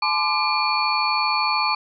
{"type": "tone cluster", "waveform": "sine", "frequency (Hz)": [854, 1031, 1184, 2396, 4423], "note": ["G#5", "C6", "D6", "D7", "C#8"], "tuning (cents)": [48, -26, 14, 34, -5], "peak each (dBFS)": -25, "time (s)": [0.02, 1.75], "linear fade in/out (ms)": 5, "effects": []}